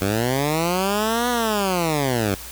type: linear two-way sweep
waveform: 10% pulse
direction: up then down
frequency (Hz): 92.5 to 246.9 to 92.5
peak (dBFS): -11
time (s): 0.01-2.35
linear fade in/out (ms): 5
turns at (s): 1.29
effects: added 60 Hz sine -41 dBFS peak until 2.51 s + white hiss -37 dBFS RMS until 2.51 s